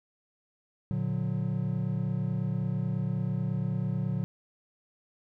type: chord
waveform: triangle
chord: Bb augmented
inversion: none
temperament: just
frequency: 116.54 / 145.68 / 182.1 Hz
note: Bb2 / D3 / F#3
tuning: 0 / -14 / -27 cents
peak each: -30 dBFS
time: 0.91-4.24 s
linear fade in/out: 0 ms
effects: none